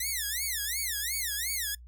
5% pulse tone with vibrato, 1921 Hz, B6, 48 cents flat, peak -20 dBFS, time 0-1.75 s, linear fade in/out 5 ms, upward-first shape sine, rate 2.8 Hz, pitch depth 270 cents each way, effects noise-tail reverb RT60 0.1 s tail -23 dB re dry + added 60 Hz sine -46 dBFS peak until 1.87 s

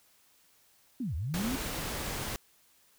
sine linear two-way sweep, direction down then up, 277.2 to 68.4 to 277.2 Hz, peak -31 dBFS, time 1-1.56 s, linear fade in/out 5 ms, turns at 1.15 s
pink noise, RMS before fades -36 dBFS, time 1.34-2.36 s, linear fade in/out 0 ms
effects white hiss -65 dBFS RMS until 2.98 s

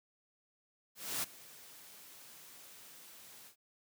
white noise with ADSR envelope, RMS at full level -35 dBFS, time 0.95-3.56 s, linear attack 280 ms, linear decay 17 ms, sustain -20 dB, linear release 97 ms, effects high-pass 100 Hz 12 dB/octave

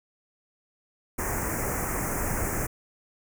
pink band-stop noise, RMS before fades -29 dBFS, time 1.18-2.67 s, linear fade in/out 10 ms, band 2200 to 6200 Hz, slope 48 dB/octave, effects none

